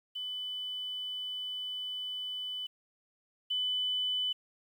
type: tone pair in turn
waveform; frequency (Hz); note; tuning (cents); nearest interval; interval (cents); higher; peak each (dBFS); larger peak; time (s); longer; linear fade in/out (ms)
sine; 3000 / 3000; F#7 / F#7; +23 / +23; unison; 0; neither; -35 / -29; second; 0.15-2.67 / 3.5-4.33; first; 10
effects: 10-bit